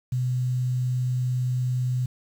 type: tone with quantisation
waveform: sine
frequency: 125.9 Hz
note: B2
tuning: 34 cents sharp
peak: -22 dBFS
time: 0.12-2.06 s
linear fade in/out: 5 ms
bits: 8
effects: none